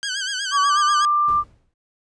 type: tone with vibrato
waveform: 15% pulse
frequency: 1568 Hz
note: G6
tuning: in tune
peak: -17 dBFS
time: 0.03-1.05 s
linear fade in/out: 0 ms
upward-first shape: sine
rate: 8.2 Hz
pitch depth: 92 cents each way
type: tone with pitch glide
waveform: sine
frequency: 1139 to 1186.7 Hz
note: C#6 to D6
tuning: +47 to +18 cents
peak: -15 dBFS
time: 0.51-1.44 s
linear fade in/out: 50 ms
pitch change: +71 cents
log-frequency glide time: 0.65-0.77 s
type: noise with exponential decay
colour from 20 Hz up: brown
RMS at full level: -32 dBFS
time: 1.28-1.74 s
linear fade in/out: 5 ms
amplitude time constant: 100 ms
effects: resampled to 22050 Hz